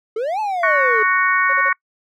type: exponential two-way sweep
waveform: triangle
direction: up then down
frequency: 419.4 to 883 to 419.4 Hz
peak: -17 dBFS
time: 0.16-1.03 s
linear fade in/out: 5 ms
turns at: 0.4 s
type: harmonic tone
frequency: 370.6 Hz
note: F#4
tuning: 3 cents sharp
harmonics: 3 / 4 / 5 / 6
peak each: -18 / -19 / -19 / -22 dBFS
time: 0.63-1.73 s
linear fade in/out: 5 ms
type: tone bursts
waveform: triangle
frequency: 550 Hz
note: C#5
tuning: 14 cents flat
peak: -24 dBFS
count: 3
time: 1.49-1.693 s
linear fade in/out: 10 ms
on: 43 ms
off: 37 ms
effects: noise-tail reverb RT60 0.1 s tail -26 dB re dry